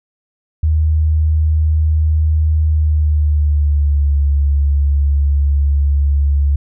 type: tone with pitch glide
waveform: sine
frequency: 77.78 to 70.91 Hz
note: D#2 to C#2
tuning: 0 to +40 cents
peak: -10 dBFS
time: 0.63-6.56 s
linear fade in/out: 5 ms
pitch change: -160 cents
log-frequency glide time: 2.63-4.19 s
effects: none